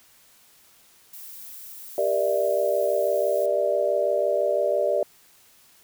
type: noise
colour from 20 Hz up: violet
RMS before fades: -41 dBFS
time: 1.13-3.46 s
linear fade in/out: 2 ms
type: chord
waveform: sine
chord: E half-diminished seventh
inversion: first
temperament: just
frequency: 395.6 / 474.7 / 593.3 / 659.3 Hz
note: G4 / Bb4 / D5 / E5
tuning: +16 / +31 / +18 / 0 cents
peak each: -28 / -28 / -22 / -28 dBFS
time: 1.98-5.03 s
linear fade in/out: 2 ms
effects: white hiss -56 dBFS RMS until 5.83 s